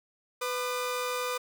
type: tone pair together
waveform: sawtooth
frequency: 498.3 / 1209.4 Hz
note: B4 / D#6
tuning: +15 / -50 cents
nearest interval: octave + minor third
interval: 1535 cents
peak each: -28 / -30 dBFS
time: 0.41-1.38 s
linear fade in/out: 10 ms
effects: none